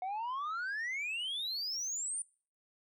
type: exponential sweep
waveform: sine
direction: up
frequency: 724 to 9397 Hz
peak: -32 dBFS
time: 0.02-2.22 s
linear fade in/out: 2 ms
effects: noise-tail reverb RT60 0.4 s tail -24 dB re dry + tanh soft clip ceiling -34 dBFS